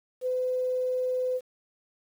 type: tone with quantisation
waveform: sine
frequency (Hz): 507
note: B4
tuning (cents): +45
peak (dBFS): -25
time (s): 0.21-1.41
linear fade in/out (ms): 50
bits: 9
effects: none